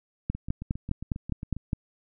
two click trains, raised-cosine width 5 ms, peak -23 / -14 dBFS, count 10 / 8, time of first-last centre 0.35-1.566 / 0.3-1.731 s, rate 7.4 / 4.89 Hz, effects none

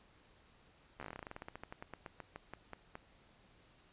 slowing click train, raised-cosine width 0.5 ms, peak -30 dBFS, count 27, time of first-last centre 1-2.954 s, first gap 13 ms, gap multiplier 1.12, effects pink hiss -66 dBFS RMS until 3.92 s + resampled to 8000 Hz

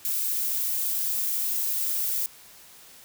violet noise, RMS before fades -27 dBFS, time 0.05-2.26 s, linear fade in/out 0 ms, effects white hiss -50 dBFS RMS until 3.04 s

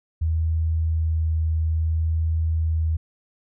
sine tone with vibrato, 80.3 Hz, E2, 45 cents flat, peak -19 dBFS, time 0.21-2.97 s, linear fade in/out 10 ms, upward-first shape sine, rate 0.6 Hz, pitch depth 9 cents each way, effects none

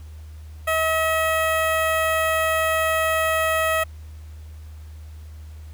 15% pulse tone with notch filter, 641 Hz, E5, 49 cents flat, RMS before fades -21 dBFS, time 0.67-3.84 s, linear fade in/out 10 ms, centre 5700 Hz, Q 1.1, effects added 77 Hz sine -36 dBFS peak until 5.73 s + pink hiss -55 dBFS RMS until 5.73 s

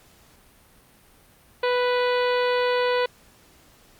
harmonic tone, 493.9 Hz, B4, in tune, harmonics 1 / 2 / 3 / 4 / 5 / 6 / 7 / 8 / 9, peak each -21 / -27 / -31 / -33 / -35 / -37 / -38 / -39 / -40 dBFS, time 1.63-3.06 s, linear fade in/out 5 ms, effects pink hiss -55 dBFS RMS until 3.99 s + Opus 48 kbps

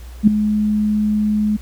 sine tone with ADSR envelope, 211.5 Hz, G#3, 32 cents sharp, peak -3 dBFS, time 0.23-1.57 s, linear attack 44 ms, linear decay 4 ms, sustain -11 dB, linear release 12 ms, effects added 60 Hz sine -32 dBFS peak until 1.61 s + pink hiss -46 dBFS RMS until 1.61 s

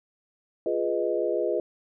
sine chord, F half-diminished seventh, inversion none, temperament equal, 349.2 / 415.3 / 493.9 / 622.3 Hz, F4 / Ab4 / Cb5 / Eb5, 0 / 0 / 0 / 0 cents, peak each -29 dBFS, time 0.66-1.6 s, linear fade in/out 2 ms, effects none

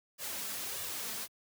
white noise with flanger, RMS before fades -39 dBFS, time 0.18-1.28 s, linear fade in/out 50 ms, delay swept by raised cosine 1.7 to 4.6 ms, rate 1.6 Hz, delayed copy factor +0.55, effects high-pass 80 Hz 12 dB/octave

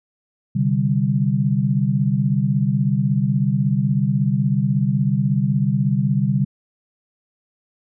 sine chord, C suspended second, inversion none, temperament just, 130.81 / 147.16 / 196.22 Hz, C3 / D3 / G3, 0 / +4 / +2 cents, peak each -20 dBFS, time 0.55-6.45 s, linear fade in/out 10 ms, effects none

